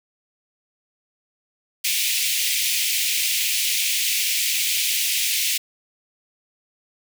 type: high-pass noise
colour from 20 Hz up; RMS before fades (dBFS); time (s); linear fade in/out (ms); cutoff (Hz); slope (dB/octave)
pink; -22; 1.84-5.58; 10; 2200; 48
effects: none